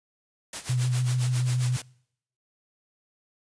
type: noise with tremolo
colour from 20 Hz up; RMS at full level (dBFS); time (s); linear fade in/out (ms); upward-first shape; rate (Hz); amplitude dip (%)
white; -33; 0.53-1.82; 2; sine; 7.4; 80
type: tone with vibrato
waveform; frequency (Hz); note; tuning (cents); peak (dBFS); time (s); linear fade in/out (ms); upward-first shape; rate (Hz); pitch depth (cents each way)
sine; 125; B2; +21; -22; 0.69-1.77; 10; triangle; 6.9; 25
effects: noise-tail reverb RT60 0.7 s tail -25 dB re dry + resampled to 22050 Hz